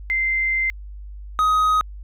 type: tone pair in turn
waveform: sine / triangle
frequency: 2082 / 1257.3 Hz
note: C7 / D#6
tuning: -9 / +18 cents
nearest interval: major sixth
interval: 873 cents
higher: first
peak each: -18 / -13 dBFS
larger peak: second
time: 0.1-0.7 / 1.39-1.81 s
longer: first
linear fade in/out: 0 ms
effects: added 50 Hz sine -33 dBFS peak until 2.03 s